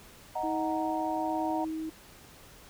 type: chord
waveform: sine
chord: D# minor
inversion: none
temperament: equal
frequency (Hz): 622.3 / 740 / 932.3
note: D#5 / F#5 / A#5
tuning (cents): 0 / 0 / 0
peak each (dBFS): -36 / -33 / -34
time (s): 0.35-1.65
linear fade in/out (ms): 10
type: tone with tremolo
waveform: sine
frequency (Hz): 317.4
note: D#4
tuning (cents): +35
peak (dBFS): -31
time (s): 0.43-1.9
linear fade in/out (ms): 10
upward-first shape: sine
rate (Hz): 1.1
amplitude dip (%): 25
effects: pink hiss -53 dBFS RMS until 2.69 s